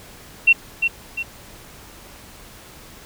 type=tone with echo; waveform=sine; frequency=2721 Hz; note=F7; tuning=46 cents flat; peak=-8 dBFS; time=0.47-0.53 s; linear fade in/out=10 ms; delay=350 ms; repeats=2; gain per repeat=-7 dB; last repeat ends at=1.23 s; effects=pink hiss -43 dBFS RMS until 3.05 s